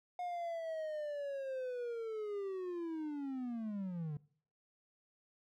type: linear sweep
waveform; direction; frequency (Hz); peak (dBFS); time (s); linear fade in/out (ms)
triangle; down; 720 to 143.5; -36; 0.19-4.17; 2
effects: noise-tail reverb RT60 0.5 s tail -20 dB re dry